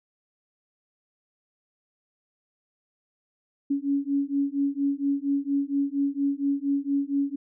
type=beating tone pair; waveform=sine; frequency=278.1 / 282.4 Hz; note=C#4 / C#4; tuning=+6 / +32 cents; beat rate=4.3 Hz; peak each=-26 dBFS; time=3.7-7.36 s; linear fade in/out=10 ms; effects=none